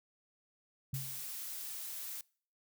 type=tone with exponential decay; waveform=sine; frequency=134.6 Hz; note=C3; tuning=49 cents sharp; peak=-33 dBFS; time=0.93-1.27 s; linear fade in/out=5 ms; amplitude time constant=72 ms
type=noise; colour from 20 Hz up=blue; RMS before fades=-43 dBFS; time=0.94-2.21 s; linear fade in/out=2 ms
effects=noise-tail reverb RT60 0.5 s tail -25 dB re dry